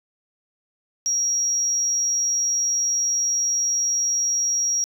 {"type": "tone", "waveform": "sine", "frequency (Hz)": 5660, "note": "F8", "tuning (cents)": 22, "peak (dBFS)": -18, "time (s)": [1.06, 4.84], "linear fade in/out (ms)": 0, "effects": ["tanh soft clip ceiling -15 dBFS", "10-bit"]}